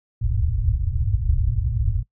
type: low-pass noise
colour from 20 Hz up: white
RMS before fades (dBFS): -21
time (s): 0.21-2.03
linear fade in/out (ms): 5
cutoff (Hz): 120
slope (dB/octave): 96
effects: noise-tail reverb RT60 0.1 s tail -22 dB re dry